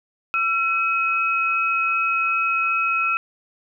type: tone pair together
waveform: sine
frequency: 1348.7 / 2546 Hz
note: E6 / D#7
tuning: +39 / +39 cents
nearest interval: major seventh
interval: 1100 cents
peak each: -21 dBFS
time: 0.34-3.17 s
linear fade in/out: 0 ms
effects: none